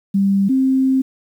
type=tone pair in turn; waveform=sine; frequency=196.8 / 263.9 Hz; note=G3 / C4; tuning=+7 / +15 cents; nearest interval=perfect fourth; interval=508 cents; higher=second; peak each=-12 dBFS; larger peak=neither; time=0.14-0.49 / 0.49-1.02 s; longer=second; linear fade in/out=10 ms; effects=8-bit